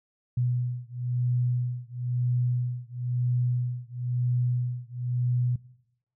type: beating tone pair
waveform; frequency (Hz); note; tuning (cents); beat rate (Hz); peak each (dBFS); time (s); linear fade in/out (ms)
sine; 122.8 / 123.8; B2 / B2; -9 / +5; 1; -28; 0.37-5.56; 5
effects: noise-tail reverb RT60 0.8 s tail -20 dB re dry